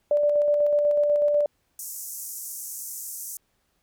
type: tone with tremolo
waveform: sine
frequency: 587.3 Hz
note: D5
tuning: in tune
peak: -17 dBFS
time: 0.11-1.46 s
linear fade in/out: 2 ms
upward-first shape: square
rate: 8.1 Hz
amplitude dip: 25%
type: band-pass noise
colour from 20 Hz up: white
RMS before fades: -36 dBFS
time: 1.79-3.37 s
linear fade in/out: 2 ms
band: 5900 to 15000 Hz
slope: 48 dB/octave
effects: pink hiss -71 dBFS RMS until 3.82 s